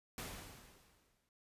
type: noise with exponential decay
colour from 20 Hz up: pink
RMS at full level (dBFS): -43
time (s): 0.18-1.29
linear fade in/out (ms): 1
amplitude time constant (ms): 240
effects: noise-tail reverb RT60 0.1 s tail -25 dB re dry + resampled to 32000 Hz